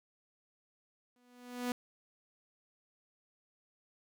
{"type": "tone with exponential growth", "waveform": "sawtooth", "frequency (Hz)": 246.1, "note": "B3", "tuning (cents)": -6, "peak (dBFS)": -27, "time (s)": [1.16, 1.72], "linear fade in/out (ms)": 2, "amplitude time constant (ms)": 120, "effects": []}